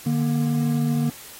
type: tone pair together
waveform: triangle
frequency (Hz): 148.99 / 236.5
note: D3 / A#3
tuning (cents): +25 / +25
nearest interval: minor sixth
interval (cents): 800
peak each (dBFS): -20 / -20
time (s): 0.06-1.1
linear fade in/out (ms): 5
effects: white hiss -42 dBFS RMS until 1.39 s + AAC 48 kbps